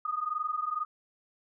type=tone pair together; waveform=sine; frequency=1222.4 / 1244.5 Hz; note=D#6 / D#6; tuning=-31 / 0 cents; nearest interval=unison; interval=31 cents; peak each=-33 / -32 dBFS; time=0.05-0.85 s; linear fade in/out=5 ms; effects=none